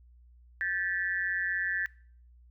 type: tone with amplitude modulation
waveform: sine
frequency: 1751 Hz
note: A6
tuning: 9 cents flat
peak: -24 dBFS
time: 0.61-1.86 s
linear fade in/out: 0 ms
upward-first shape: sine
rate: 184 Hz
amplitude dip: 100%
effects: noise-tail reverb RT60 0.5 s tail -21 dB re dry + added 60 Hz sine -54 dBFS peak until 2.5 s